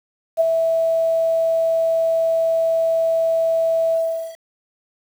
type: tone with ADSR envelope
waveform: sine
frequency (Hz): 656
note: E5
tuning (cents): -9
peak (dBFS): -10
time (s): 0.37-4.37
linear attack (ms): 36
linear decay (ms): 14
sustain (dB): -5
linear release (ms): 430
effects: 7-bit